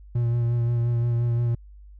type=tone with vibrato; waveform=triangle; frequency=118.5 Hz; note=A#2; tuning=29 cents sharp; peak=-18 dBFS; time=0.15-1.55 s; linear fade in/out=5 ms; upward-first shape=sine; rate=5.7 Hz; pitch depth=21 cents each way; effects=added 50 Hz sine -43 dBFS peak until 1.99 s